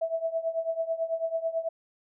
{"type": "tone with tremolo", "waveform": "sine", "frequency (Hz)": 656, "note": "E5", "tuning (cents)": -9, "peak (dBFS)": -23, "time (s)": [0.01, 1.69], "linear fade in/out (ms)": 10, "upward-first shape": "triangle", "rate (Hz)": 9.1, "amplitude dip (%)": 90, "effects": []}